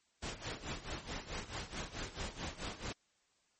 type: noise with tremolo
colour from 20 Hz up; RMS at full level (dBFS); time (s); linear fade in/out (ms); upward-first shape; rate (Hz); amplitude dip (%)
pink; -40; 0.22-2.93; 10; sine; 4.6; 80
effects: white hiss -75 dBFS RMS until 3.59 s + MP3 32 kbps